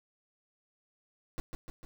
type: noise with echo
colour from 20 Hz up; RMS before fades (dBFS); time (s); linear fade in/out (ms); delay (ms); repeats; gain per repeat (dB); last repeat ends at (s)
brown; -34; 1.38-1.4; 0; 150; 3; -4; 1.85
effects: none